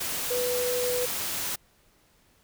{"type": "tone in noise", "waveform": "sine", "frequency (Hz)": 493.9, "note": "B4", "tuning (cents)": 0, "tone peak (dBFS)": -26, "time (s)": [0.3, 1.06], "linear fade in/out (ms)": 10, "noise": "white", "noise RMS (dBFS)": -31, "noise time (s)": [0, 1.56], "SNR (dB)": 2, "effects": ["pink hiss -63 dBFS RMS until 2.43 s"]}